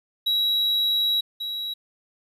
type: tone pair in turn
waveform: triangle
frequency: 3877 / 3877 Hz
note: B7 / B7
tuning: -33 / -33 cents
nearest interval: unison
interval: 0 cents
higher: neither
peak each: -18 / -26 dBFS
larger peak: first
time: 0.26-1.21 / 1.4-1.74 s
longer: first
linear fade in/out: 10 ms
effects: resampled to 32000 Hz + 10-bit